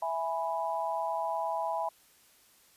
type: chord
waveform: sine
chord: E major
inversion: none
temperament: equal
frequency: 659.3 / 830.6 / 987.8 Hz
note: E5 / G#5 / B5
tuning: 0 / 0 / 0 cents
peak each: -34 dBFS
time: 0.02-1.89 s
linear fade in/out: 5 ms
effects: white hiss -62 dBFS RMS until 2.76 s + resampled to 32000 Hz